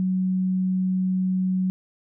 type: tone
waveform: sine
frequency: 186 Hz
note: F#3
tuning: 9 cents sharp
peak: -20 dBFS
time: 0-1.7 s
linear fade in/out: 0 ms
effects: none